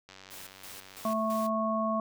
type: click train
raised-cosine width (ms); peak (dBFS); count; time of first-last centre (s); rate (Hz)
0.2; -31; 99; 0.09-1.116; 95.5
type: noise with tremolo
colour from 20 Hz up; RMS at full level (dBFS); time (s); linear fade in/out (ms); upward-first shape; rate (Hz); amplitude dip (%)
white; -46; 0.3-1.5; 20; square; 3; 80
type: harmonic tone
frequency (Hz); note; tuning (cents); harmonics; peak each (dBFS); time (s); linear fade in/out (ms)
220; A3; 0; 1 / 3 / 5; -31 / -31 / -31; 1.05-2; 2
effects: none